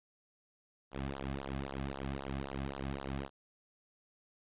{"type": "tone with flanger", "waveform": "sawtooth", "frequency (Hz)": 68.2, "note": "C#2", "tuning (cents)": -28, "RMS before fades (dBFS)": -40, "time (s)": [0.91, 3.3], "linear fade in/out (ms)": 50, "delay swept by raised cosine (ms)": [0.41, 2.21], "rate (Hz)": 3.8, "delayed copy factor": -1, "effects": ["resampled to 8000 Hz"]}